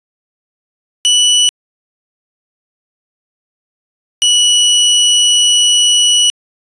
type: tone pair in turn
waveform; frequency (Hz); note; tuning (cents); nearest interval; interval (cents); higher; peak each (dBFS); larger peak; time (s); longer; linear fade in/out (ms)
sawtooth; 2960 / 2941; F#7 / F#7; 0 / -11; unison; 11; first; -4; neither; 1.05-1.49 / 4.22-6.3; second; 0
effects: resampled to 22050 Hz